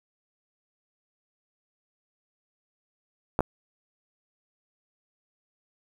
clicks, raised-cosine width 1 ms, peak -9 dBFS, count 2, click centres 3.391 / 3.406 s, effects 7-bit

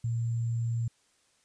sine tone with sample-and-hold, 116.54 Hz, A#2, in tune, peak -27 dBFS, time 0.04-0.88 s, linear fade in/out 5 ms, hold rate 7350 Hz, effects white hiss -68 dBFS RMS until 1.44 s + resampled to 22050 Hz

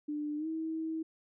sine tone with pitch glide, 297.6 to 320.8 Hz, D4 to E4, +23 to -47 cents, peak -33 dBFS, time 0.08-1.03 s, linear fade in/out 10 ms, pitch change +130 cents, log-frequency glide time 0.37-0.47 s, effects none

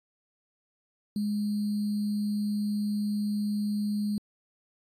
sine tone with sample-and-hold, 207.7 Hz, G#3, in tune, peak -26 dBFS, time 1.16-4.18 s, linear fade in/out 2 ms, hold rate 4410 Hz, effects AAC 64 kbps

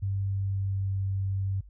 sine tone with pitch glide, 98 to 96.87 Hz, G2 to G2, 0 to -20 cents, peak -26 dBFS, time 0.02-1.61 s, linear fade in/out 10 ms, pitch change -20 cents, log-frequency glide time 0.22-1.03 s, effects added 50 Hz sine -47 dBFS peak until 1.69 s

